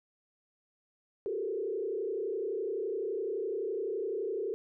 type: tone with frequency modulation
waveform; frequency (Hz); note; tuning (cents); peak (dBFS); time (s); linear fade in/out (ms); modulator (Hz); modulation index
sine; 415.3; G#4; 0; -31; 1.26-4.54; 0; 31.8; 1.6
effects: none